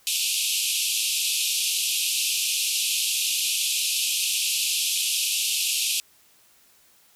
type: band-pass noise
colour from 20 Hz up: pink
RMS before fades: -25 dBFS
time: 0.07-6 s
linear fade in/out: 0 ms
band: 2500 to 13000 Hz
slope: 96 dB/octave
effects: white hiss -58 dBFS RMS until 7.15 s